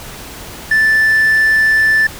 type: tone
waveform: triangle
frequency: 1760 Hz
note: A6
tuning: in tune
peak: -6 dBFS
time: 0.71-2.07 s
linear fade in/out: 5 ms
effects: tanh soft clip ceiling -2 dBFS + pink hiss -31 dBFS RMS until 2.19 s